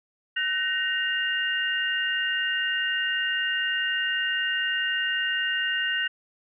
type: tone cluster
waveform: sine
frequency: 1510 / 1866 / 2815 Hz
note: F#6 / A#6 / F7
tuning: +35 / +1 / +13 cents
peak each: -28 dBFS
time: 0.36-6.08 s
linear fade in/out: 10 ms
effects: none